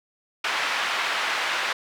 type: band-pass noise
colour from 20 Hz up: pink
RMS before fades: -26 dBFS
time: 0.44-1.73 s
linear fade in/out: 5 ms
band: 1100 to 3100 Hz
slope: 12 dB/octave
effects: none